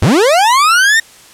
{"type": "linear sweep", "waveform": "40% pulse", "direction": "up", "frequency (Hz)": [69.4, 1864.7], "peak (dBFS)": -6, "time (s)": [0.02, 1], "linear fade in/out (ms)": 5, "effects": ["white hiss -40 dBFS RMS until 1.33 s", "low-pass 10000 Hz 12 dB/octave"]}